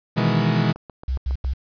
40% pulse chord, E major seventh, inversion second, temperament equal, 123.47 / 155.56 / 164.81 / 207.7 Hz, B2 / D#3 / E3 / G#3, 0 / 0 / 0 / 0 cents, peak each -22 dBFS, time 0.16-0.73 s, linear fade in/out 20 ms
click train, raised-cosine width 1 ms, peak -24 dBFS, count 6, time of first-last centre 0.76-1.447 s, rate 7.28 Hz
sine tone bursts, 64.8 Hz, C2, 16 cents flat, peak -20 dBFS, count 3, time 1.08-1.536 s, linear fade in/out 5 ms, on 96 ms, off 84 ms
effects resampled to 11025 Hz + 8-bit

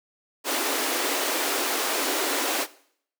pink high-pass noise, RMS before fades -26 dBFS, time 0.44-2.67 s, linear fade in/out 50 ms, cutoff 260 Hz, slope 96 dB/octave, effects noise-tail reverb RT60 0.6 s tail -18 dB re dry

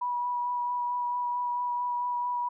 sine tone with vibrato, 975 Hz, B5, 23 cents flat, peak -27 dBFS, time 0.01-2.49 s, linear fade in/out 10 ms, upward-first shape sine, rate 4.5 Hz, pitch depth 13 cents each way, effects none

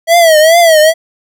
square tone with vibrato, 650 Hz, E5, 24 cents flat, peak -4 dBFS, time 0.07-0.94 s, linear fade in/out 50 ms, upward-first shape triangle, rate 2.4 Hz, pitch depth 130 cents each way, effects none

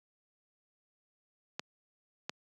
clicks, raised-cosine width 0.2 ms, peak -18 dBFS, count 2, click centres 1.595 / 2.295 s, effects high-pass 150 Hz 12 dB/octave

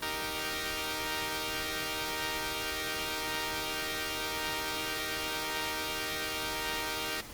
5% pulse chord, Eb major, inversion none, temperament equal with one note detuned, 311.1 / 390 / 466.2 Hz, Eb4 / G4 / Bb4, 0 / -9 / 0 cents, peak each -26 / -28 / -25 dBFS, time 0.02-7.21 s, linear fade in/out 5 ms, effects pink hiss -46 dBFS RMS until 7.33 s + Opus 32 kbps

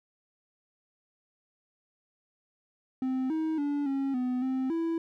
triangle tone with pitch steps, 259.8 / 317 / 288 / 272.9 / 251.1 / 261.3 / 330.4 Hz, C4 / D#4 / D4 / C#4 / B3 / C4 / E4, -12 / +32 / -34 / -27 / +29 / -2 / +4 cents, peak -25 dBFS, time 3.02-4.98 s, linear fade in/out 2 ms, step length 280 ms, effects none

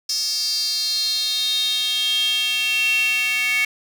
square tone with high-pass filter sweep, 246.9 Hz, B3, in tune, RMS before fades -21 dBFS, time 0.09-3.65 s, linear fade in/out 5 ms, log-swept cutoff 5200 to 2300 Hz, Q 8.9, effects 8-bit

